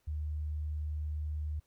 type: tone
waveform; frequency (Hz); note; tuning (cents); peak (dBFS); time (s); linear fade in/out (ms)
sine; 75.8; D#2; -45; -33; 0.07-1.6; 10
effects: pink hiss -75 dBFS RMS until 1.66 s